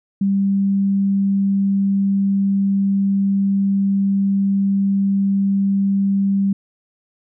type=tone; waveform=sine; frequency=196.9 Hz; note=G3; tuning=8 cents sharp; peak=-14 dBFS; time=0.21-6.53 s; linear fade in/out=5 ms; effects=none